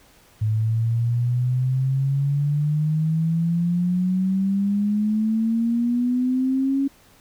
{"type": "exponential sweep", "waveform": "sine", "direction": "up", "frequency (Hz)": [107.1, 277.2], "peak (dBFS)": -18, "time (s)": [0.41, 6.88], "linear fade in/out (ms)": 10, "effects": ["pink hiss -54 dBFS RMS until 7.2 s"]}